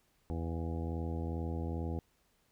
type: harmonic tone with a mistuned harmonic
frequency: 82.41 Hz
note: E2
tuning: in tune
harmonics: 1 / 2 / 3 / 4 / 5 / 6 / 7 / 8 / 9 / 10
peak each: -36 / -42 / -43 / -44 / -49 / -47 / -57 / -58 / -52 / -52 dBFS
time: 0.3-1.99 s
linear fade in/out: 0 ms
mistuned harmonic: 9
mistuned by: -46 cents
effects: pink hiss -73 dBFS RMS until 2.51 s